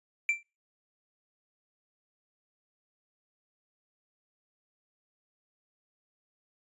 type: tone with exponential decay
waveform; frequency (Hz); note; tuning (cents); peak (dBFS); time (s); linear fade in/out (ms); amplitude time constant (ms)
triangle; 2349; D7; 0; -19; 0.29-0.43; 1; 29
effects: noise-tail reverb RT60 0.3 s tail -24 dB re dry + resampled to 24000 Hz